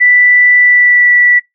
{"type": "tone with pitch glide", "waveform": "sine", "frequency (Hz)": [1975.5, 1957.3], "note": ["B6", "B6"], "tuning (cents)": [0, -16], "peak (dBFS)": -4, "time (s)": [0, 1.4], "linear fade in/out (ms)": 20, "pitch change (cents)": -16, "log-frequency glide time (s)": [0.57, 1.11], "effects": ["noise-tail reverb RT60 0.2 s tail -24 dB re dry"]}